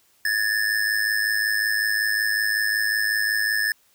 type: ring-modulated tone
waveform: square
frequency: 1739 Hz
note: A6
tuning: 21 cents flat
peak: -18 dBFS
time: 0.25-3.72 s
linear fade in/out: 2 ms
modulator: 52.7 Hz
effects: white hiss -61 dBFS RMS until 3.94 s